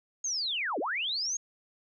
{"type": "linear two-way sweep", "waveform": "sine", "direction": "down then up", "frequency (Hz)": [6645, 248.5, 6645], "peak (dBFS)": -29, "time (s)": [0.24, 1.37], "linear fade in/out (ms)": 5, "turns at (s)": 0.79, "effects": []}